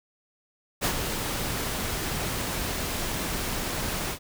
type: noise with ADSR envelope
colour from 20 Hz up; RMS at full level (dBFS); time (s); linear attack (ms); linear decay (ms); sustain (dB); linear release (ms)
pink; -23; 0.81-4.19; 38; 80; -7; 83
effects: none